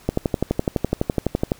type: click train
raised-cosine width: 2 ms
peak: -5 dBFS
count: 18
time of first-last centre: 0.09-1.519 s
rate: 11.9 Hz
effects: pink hiss -49 dBFS RMS until 1.59 s